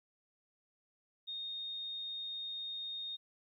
sine tone, 3696 Hz, A#7, 16 cents flat, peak -39 dBFS, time 1.27-3.17 s, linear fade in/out 20 ms, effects 13-bit

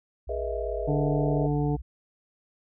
sine exponential two-way sweep, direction down then up, 62.1 to 46.25 to 62.1 Hz, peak -34 dBFS, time 0.27-1.82 s, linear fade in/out 10 ms, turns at 1.11 s
sine chord, E major seventh, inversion first, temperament equal with one note detuned, 415.3 / 483.7 / 622.3 / 659.3 Hz, G#4 / B4 / D#5 / E5, 0 / -36 / 0 / 0 cents, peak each -34 dBFS, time 0.29-1.47 s, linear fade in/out 5 ms
harmonic tone, 146.4 Hz, D3, 5 cents flat, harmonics 1 / 2 / 3 / 5 / 6, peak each -25 / -29 / -32 / -36 / -42 dBFS, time 0.87-1.77 s, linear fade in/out 20 ms
effects none

